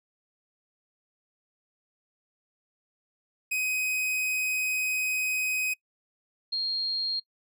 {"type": "tone pair in turn", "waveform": ["45% pulse", "sine"], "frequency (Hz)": [2515, 4230], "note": ["D#7", "C8"], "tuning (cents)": [18, 18], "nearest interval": "major sixth", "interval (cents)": 900, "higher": "second", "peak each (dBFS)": -26, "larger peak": "neither", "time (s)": [[3.51, 5.74], [6.52, 7.2]], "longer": "first", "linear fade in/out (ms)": 10, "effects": ["noise-tail reverb RT60 0.1 s tail -24 dB re dry"]}